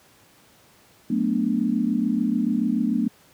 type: chord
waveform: sine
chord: B minor seventh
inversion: second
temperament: equal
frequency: 185 / 220 / 246.9 / 293.7 Hz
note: F#3 / A3 / B3 / D4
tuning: 0 / 0 / 0 / 0 cents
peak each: -29 / -23 / -24 / -27 dBFS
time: 1.1-3.08 s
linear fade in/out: 5 ms
effects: pink hiss -55 dBFS RMS until 3.33 s + high-pass 100 Hz 12 dB/octave